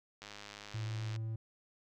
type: click train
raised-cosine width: 0.2 ms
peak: -30 dBFS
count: 98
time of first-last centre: 0.22-1.162 s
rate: 103 Hz
type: tone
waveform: triangle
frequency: 111.5 Hz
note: A2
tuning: 23 cents sharp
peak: -34 dBFS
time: 0.74-1.36 s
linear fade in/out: 5 ms
effects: none